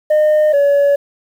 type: tone pair in turn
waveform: sine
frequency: 610 / 567.4 Hz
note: D#5 / C#5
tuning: -34 / +40 cents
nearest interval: minor second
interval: 126 cents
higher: first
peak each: -6 dBFS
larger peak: neither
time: 0.1-0.53 / 0.53-0.96 s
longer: neither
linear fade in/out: 10 ms
effects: tanh soft clip ceiling -8 dBFS + 7-bit